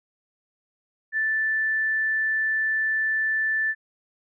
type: tone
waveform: sine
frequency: 1760 Hz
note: A6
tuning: in tune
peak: -21 dBFS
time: 1.12-3.75 s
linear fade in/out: 50 ms
effects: none